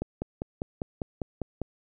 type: click train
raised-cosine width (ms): 2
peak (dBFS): -17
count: 9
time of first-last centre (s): 0.02-1.617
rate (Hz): 5.01
effects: none